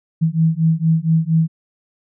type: beating tone pair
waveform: sine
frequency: 159.8 / 164.1 Hz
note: D#3 / E3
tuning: +47 / -8 cents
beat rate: 4.3 Hz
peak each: -16 dBFS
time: 0.21-1.48 s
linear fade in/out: 20 ms
effects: none